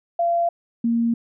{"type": "tone pair in turn", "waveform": "sine", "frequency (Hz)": [685, 232.5], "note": ["F5", "A#3"], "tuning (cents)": [-34, -4], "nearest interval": "octave + perfect fifth", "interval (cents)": 1870, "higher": "first", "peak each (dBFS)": -17, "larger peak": "neither", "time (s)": [[0.19, 0.49], [0.84, 1.14]], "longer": "neither", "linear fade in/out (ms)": 5, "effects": []}